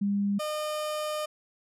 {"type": "tone pair in turn", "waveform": ["sine", "30% pulse"], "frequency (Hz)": [201.3, 608.3], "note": ["G3", "D#5"], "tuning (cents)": [46, -39], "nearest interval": "octave + perfect fifth", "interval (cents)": 1915, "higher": "second", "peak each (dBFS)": [-24, -27], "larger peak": "first", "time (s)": [[0.01, 0.39], [0.39, 1.26]], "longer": "second", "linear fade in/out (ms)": 10, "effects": ["resampled to 32000 Hz"]}